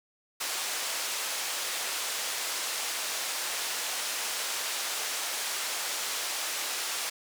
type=band-pass noise; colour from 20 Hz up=white; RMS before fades=-33 dBFS; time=0.4-7.1 s; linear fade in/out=10 ms; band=520 to 8300 Hz; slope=12 dB/octave; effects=none